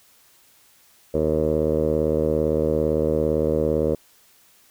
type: tone with low-pass filter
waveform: 10% pulse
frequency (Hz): 77.7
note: D#2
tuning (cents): -2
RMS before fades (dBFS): -21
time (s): 1.14-3.95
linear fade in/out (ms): 5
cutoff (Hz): 520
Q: 4.9
effects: white hiss -56 dBFS RMS until 4.7 s